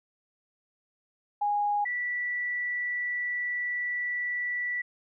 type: tone pair in turn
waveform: sine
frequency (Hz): 824 / 1959.8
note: G#5 / B6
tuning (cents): -14 / -14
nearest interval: octave + minor third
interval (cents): 1500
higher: second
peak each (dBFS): -24 / -28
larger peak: first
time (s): 1.41-1.85 / 1.85-4.82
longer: second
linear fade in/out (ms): 10
effects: none